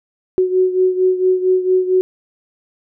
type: beating tone pair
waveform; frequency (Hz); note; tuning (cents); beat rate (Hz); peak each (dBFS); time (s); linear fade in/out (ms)
sine; 369.5 / 373.9; F#4 / F#4; -2 / +18; 4.4; -13 / -18; 0.38-2.01; 0
effects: none